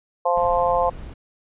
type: harmonic tone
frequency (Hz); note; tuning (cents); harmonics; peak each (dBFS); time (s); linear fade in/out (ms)
174.61; F3; 0; 3 / 4 / 5 / 6; -21 / -22 / -23 / -24; 0.25-0.9; 10
type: noise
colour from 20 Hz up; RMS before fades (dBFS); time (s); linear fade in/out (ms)
brown; -35; 0.36-1.14; 10
effects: resampled to 8000 Hz